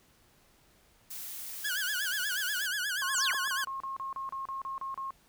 blue noise, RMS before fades -41 dBFS, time 1.1-2.67 s, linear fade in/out 10 ms
sawtooth tone with vibrato, 1568 Hz, G6, in tune, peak -27 dBFS, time 1.64-3.65 s, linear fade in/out 10 ms, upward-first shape sine, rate 8.3 Hz, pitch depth 150 cents each way
sine tone bursts, 1077 Hz, C6, 50 cents sharp, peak -34 dBFS, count 13, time 3.02-5.106 s, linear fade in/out 0 ms, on 130 ms, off 33 ms
sine linear sweep, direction down, 9420 to 235 Hz, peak -28 dBFS, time 3.11-3.35 s, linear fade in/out 50 ms
effects pink hiss -64 dBFS RMS until 5.28 s

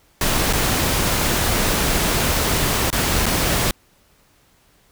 pink noise with dropouts, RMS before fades -19 dBFS, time 0.21-3.71 s, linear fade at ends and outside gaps 2 ms, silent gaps 0.528-0.533 / 2.903-2.927 / 3.258-3.263 s, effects pink hiss -57 dBFS RMS until 4.91 s

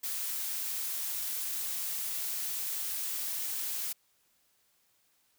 blue noise, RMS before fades -35 dBFS, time 0.03-3.93 s, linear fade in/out 10 ms, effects white hiss -71 dBFS RMS until 5.38 s

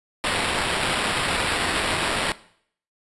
white noise with sample-and-hold, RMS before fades -24 dBFS, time 0.24-2.32 s, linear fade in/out 0 ms, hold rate 6300 Hz, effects noise-tail reverb RT60 0.6 s tail -18 dB re dry + resampled to 24000 Hz

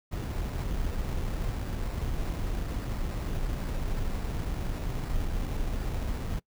brown noise with sample-and-hold, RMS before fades -31 dBFS, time 0.11-6.4 s, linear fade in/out 20 ms, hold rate 3150 Hz, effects noise-tail reverb RT60 0.1 s tail -23 dB re dry

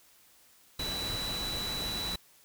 sine tone in noise, 3951 Hz, B7, in tune, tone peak -34 dBFS, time 0.79-2.16 s, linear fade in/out 5 ms, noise pink, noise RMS -38 dBFS, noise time 0.79-2.16 s, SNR +1 dB, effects white hiss -61 dBFS RMS until 2.44 s

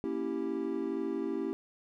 triangle chord, A# diminished seventh, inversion none, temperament equal, 233.1 / 277.2 / 329.6 / 392 Hz, A#3 / C#4 / E4 / G4, 0 / 0 / 0 / 0 cents, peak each -38 / -35 / -34 / -34 dBFS, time 0.04-1.53 s, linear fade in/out 0 ms, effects none

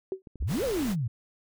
sine tone with exponential decay, 380 Hz, F#4, 46 cents sharp, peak -24 dBFS, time 0.12-0.22 s, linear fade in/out 1 ms, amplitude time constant 20 ms
clicks, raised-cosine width 3 ms, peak -32 dBFS, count 9, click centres 0.272 / 0.357 / 0.425 / 0.492 / 0.58 / 0.636 / 0.668 / 0.755 / 0.821 s
sine exponential two-way sweep, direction up then down, 50.8 to 570 to 105.7 Hz, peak -26 dBFS, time 0.4-1.08 s, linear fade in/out 10 ms, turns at 0.64 s
pink noise, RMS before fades -37 dBFS, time 0.47-0.96 s, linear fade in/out 50 ms
effects none

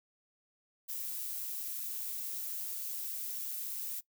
violet noise with amplitude modulation, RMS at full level -38 dBFS, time 0.88-4.01 s, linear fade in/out 20 ms, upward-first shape sine, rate 129 Hz, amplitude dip 25%, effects noise-tail reverb RT60 0.1 s tail -20 dB re dry

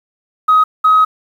sine tone pair in turn, 1261 / 1267.4 Hz, D#6 / D#6, +23 / +32 cents, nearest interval unison, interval 9 cents, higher second, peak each -5 dBFS, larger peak neither, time 0.48-0.64 / 0.84-1.05 s, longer second, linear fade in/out 10 ms, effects tanh soft clip ceiling -3 dBFS + 7-bit

